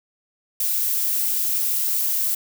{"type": "noise", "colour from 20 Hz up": "violet", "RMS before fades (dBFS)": -22, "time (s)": [0.6, 2.35], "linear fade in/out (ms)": 5, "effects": []}